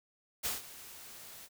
white noise with ADSR envelope, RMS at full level -33 dBFS, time 0.43-1.49 s, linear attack 24 ms, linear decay 160 ms, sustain -17 dB, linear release 50 ms, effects none

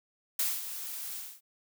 blue noise with ADSR envelope, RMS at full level -28 dBFS, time 0.39-1.41 s, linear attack 4 ms, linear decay 210 ms, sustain -11 dB, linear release 250 ms, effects none

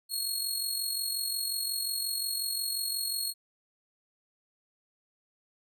20% pulse tone with amplitude modulation, 4306 Hz, C8, 49 cents sharp, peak -22 dBFS, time 0.09-3.34 s, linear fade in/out 50 ms, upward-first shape sine, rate 45.6 Hz, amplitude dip 50%, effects none

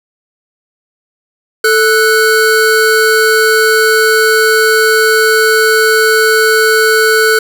square tone pair together, 440 / 1480 Hz, A4 / F#6, 0 / 0 cents, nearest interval octave + major sixth, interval 2100 cents, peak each -10 dBFS, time 1.64-7.39 s, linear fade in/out 5 ms, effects none

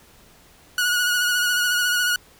sawtooth tone with vibrato, 1456 Hz, F#6, 28 cents flat, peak -15 dBFS, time 0.78-2.16 s, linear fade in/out 2 ms, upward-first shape sine, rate 14 Hz, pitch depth 30 cents each way, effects pink hiss -52 dBFS RMS until 2.39 s

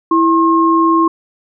sine tone pair together, 329.6 / 1072.1 Hz, E4 / C6, 0 / +42 cents, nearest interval octave + minor sixth, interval 2042 cents, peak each -11 dBFS, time 0.11-1.08 s, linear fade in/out 5 ms, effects none

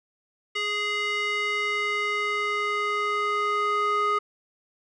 square tone with band-pass filter sweep, 415.3 Hz, G#4, in tune, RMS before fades -26 dBFS, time 0.55-4.19 s, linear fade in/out 10 ms, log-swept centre 2500 to 1300 Hz, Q 2.4, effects resampled to 24000 Hz

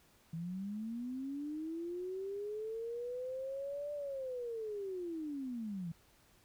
sine linear two-way sweep, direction up then down, 160 to 590 to 160 Hz, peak -38 dBFS, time 0.33-5.92 s, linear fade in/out 5 ms, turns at 3.93 s, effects pink hiss -67 dBFS RMS until 6.44 s

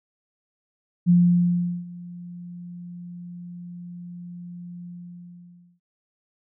sine tone with ADSR envelope, 175.3 Hz, F3, 7 cents sharp, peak -12 dBFS, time 1.06-5.8 s, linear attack 37 ms, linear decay 750 ms, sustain -23 dB, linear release 940 ms, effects none

